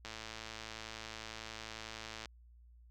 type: click train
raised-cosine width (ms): 0.2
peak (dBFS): -27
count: 246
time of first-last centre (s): 0.05-2.257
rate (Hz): 111
effects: added 59 Hz sine -57 dBFS peak until 2.9 s